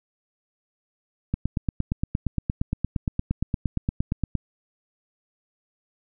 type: click train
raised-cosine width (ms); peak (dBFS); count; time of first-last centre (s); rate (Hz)
5; -11; 27; 1.34-4.353; 8.63
effects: none